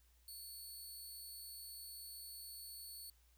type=tone with amplitude modulation; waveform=10% pulse; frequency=4435 Hz; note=C#8; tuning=in tune; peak=-40 dBFS; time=0.28-3.1 s; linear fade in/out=2 ms; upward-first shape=sine; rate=251 Hz; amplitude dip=60%; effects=added 60 Hz sine -68 dBFS peak until 3.37 s + white hiss -75 dBFS RMS until 3.37 s